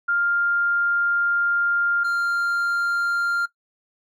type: tone pair in turn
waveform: sine / triangle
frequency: 1400 / 1394.5 Hz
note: F6 / F6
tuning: +4 / -3 cents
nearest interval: unison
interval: 7 cents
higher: first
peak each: -18 dBFS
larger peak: neither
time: 0.08-2.04 / 2.04-3.46 s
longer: first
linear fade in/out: 10 ms
effects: noise-tail reverb RT60 0.1 s tail -18 dB re dry